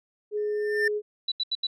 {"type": "tone", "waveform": "sine", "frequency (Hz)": 419.4, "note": "G#4", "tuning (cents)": 17, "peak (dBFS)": -25, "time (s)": [0.31, 1.02], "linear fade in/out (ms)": 50}
{"type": "tone with exponential growth", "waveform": "triangle", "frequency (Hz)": 1793, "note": "A6", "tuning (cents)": 32, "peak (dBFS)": -18, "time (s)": [0.37, 0.88], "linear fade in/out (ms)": 5, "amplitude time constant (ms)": 110}
{"type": "tone bursts", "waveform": "sine", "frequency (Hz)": 3951, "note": "B7", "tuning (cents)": 0, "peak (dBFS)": -24, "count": 4, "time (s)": [1.28, 1.669], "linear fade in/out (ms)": 5, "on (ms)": 38, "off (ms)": 79}
{"effects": []}